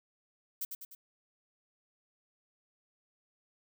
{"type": "noise with echo", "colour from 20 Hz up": "violet", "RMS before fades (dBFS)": -36, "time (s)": [0.61, 0.65], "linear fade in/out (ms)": 5, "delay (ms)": 100, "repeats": 3, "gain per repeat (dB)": -5, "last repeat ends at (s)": 0.95, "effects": []}